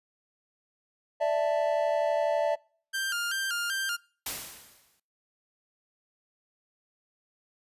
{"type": "chord", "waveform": "triangle", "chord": "D suspended second", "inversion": "none", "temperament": "equal", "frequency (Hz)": [587.3, 659.3, 880], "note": ["D5", "E5", "A5"], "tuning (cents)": [0, 0, 0], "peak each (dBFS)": [-25, -25, -31], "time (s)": [1.2, 2.56], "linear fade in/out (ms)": 20}
{"type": "tone with vibrato", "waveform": "sawtooth", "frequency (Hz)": 1489, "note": "F#6", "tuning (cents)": 11, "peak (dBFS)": -25, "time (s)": [2.93, 3.97], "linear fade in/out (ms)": 20, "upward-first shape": "square", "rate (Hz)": 2.6, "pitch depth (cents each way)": 99}
{"type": "noise with exponential decay", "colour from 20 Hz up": "white", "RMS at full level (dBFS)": -31, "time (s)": [4.26, 5], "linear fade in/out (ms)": 5, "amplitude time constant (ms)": 160}
{"effects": ["noise-tail reverb RT60 0.5 s tail -26 dB re dry", "resampled to 32000 Hz"]}